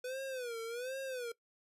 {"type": "tone with vibrato", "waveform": "square", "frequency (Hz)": 493.9, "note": "B4", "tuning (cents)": 0, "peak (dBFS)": -39, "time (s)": [0.04, 1.32], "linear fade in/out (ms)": 5, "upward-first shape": "sine", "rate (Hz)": 1.3, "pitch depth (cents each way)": 150, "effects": ["noise-tail reverb RT60 0.1 s tail -20 dB re dry", "resampled to 32000 Hz"]}